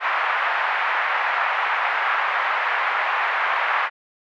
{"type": "band-pass noise", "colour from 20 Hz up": "pink", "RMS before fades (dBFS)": -22, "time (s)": [0, 3.9], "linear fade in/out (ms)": 50, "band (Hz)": [840, 2200], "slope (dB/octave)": 24, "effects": []}